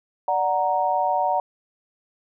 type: chord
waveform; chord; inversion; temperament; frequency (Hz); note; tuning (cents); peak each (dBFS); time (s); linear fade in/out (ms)
sine; D augmented; none; equal; 587.3 / 740 / 932.3; D5 / F#5 / A#5; 0 / 0 / 0; -26 / -22 / -23; 0.28-1.4; 2
effects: none